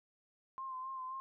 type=tone with vibrato; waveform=sine; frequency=1046.5 Hz; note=C6; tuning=in tune; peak=-40 dBFS; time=0.58-1.2 s; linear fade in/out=0 ms; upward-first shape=sine; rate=3.8 Hz; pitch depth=34 cents each way; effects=none